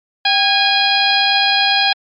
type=harmonic tone with a mistuned harmonic; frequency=821 Hz; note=G#5; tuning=20 cents flat; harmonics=1 / 2 / 3 / 4 / 5 / 6; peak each=-17 / -19 / -19 / -17 / -18 / -22 dBFS; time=0.25-1.93 s; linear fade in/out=5 ms; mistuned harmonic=1; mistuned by=-72 cents; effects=MP3 32 kbps